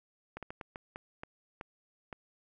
slowing click train, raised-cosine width 0.5 ms, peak -26 dBFS, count 9, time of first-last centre 0.37-2.128 s, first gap 57 ms, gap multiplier 1.37, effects none

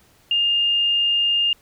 sine tone, 2818 Hz, F7, 15 cents sharp, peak -16 dBFS, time 0.31-1.53 s, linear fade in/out 2 ms, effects pink hiss -56 dBFS RMS until 1.61 s

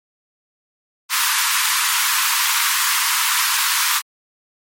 pink high-pass noise, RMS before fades -18 dBFS, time 1.09-4.02 s, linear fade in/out 50 ms, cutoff 930 Hz, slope 96 dB/octave, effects MP3 64 kbps

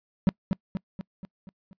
triangle tone with echo, 189.3 Hz, F#3, 40 cents sharp, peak -14 dBFS, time 0.27-0.29 s, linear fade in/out 0 ms, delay 240 ms, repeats 6, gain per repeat -5 dB, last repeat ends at 1.73 s, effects noise-tail reverb RT60 0.1 s tail -26 dB re dry + resampled to 11025 Hz

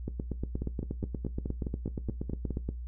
two click trains, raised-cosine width 3 ms, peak -20 / -21 dBFS, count 23 / 10, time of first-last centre 0.08-2.69 / 0.62-2.507 s, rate 8.43 / 4.77 Hz, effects noise-tail reverb RT60 0.2 s tail -17 dB re dry + added 60 Hz sine -36 dBFS peak until 2.87 s

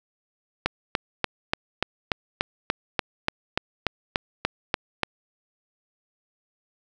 click train, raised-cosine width 0.3 ms, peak -5 dBFS, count 16, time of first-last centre 0.66-5.033 s, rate 3.43 Hz, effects none

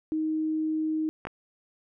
sine tone, 313.3 Hz, D#4, 12 cents sharp, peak -25 dBFS, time 0.12-1.09 s, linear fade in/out 0 ms
clicks, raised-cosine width 0.5 ms, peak -20 dBFS, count 2, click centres 1.252 / 1.27 s
effects none

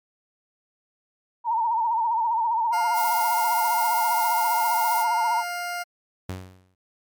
sine tone with vibrato, 917 Hz, A#5, 29 cents flat, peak -20 dBFS, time 1.44-5.44 s, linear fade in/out 50 ms, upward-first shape sine, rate 15 Hz, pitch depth 80 cents each way
20% pulse tone, 704 Hz, F5, 14 cents sharp, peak -23 dBFS, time 2.72-5.84 s, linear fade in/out 20 ms
violet noise, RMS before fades -31 dBFS, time 2.93-5.06 s, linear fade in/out 50 ms
sawtooth tone with exponential decay, 92.8 Hz, F#2, 6 cents sharp, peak -24 dBFS, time 6.29-6.75 s, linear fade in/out 5 ms, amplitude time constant 100 ms
effects MP3 96 kbps

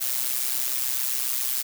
blue noise with amplitude modulation, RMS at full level -23 dBFS, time 0-1.63 s, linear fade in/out 20 ms, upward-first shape sine, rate 127 Hz, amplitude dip 75%, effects none

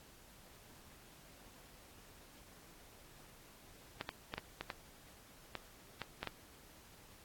clicks, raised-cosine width 0.3 ms, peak -23 dBFS, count 10, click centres 4.011 / 4.091 / 4.339 / 4.38 / 4.61 / 4.702 / 5.553 / 6.017 / 6.23 / 6.273 s, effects pink hiss -60 dBFS RMS until 7.24 s + AAC 64 kbps

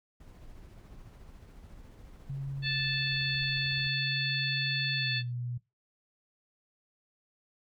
brown noise with tremolo, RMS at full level -49 dBFS, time 0.2-3.88 s, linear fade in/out 5 ms, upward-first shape sine, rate 14 Hz, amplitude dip 30%
sine tone with pitch glide, 137.5 to 121.79 Hz, C#3 to B2, -14 to -24 cents, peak -33 dBFS, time 2.29-5.58 s, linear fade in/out 10 ms, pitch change -210 cents, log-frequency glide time 4.96-5.24 s
harmonic tone, 878 Hz, A5, 4 cents flat, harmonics 2 / 3 / 4 / 5, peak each -35 / -35 / -35 / -35 dBFS, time 2.62-5.23 s, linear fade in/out 50 ms
effects noise-tail reverb RT60 0.2 s tail -18 dB re dry

